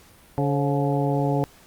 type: harmonic tone with a mistuned harmonic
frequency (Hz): 142.4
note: C#3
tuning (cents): +47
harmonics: 1 / 2 / 3 / 4 / 5 / 6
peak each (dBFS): -23 / -26 / -28 / -29 / -30 / -31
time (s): 0.38-1.44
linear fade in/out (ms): 0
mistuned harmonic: 4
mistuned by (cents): -86
effects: pink hiss -52 dBFS RMS until 1.66 s + Opus 48 kbps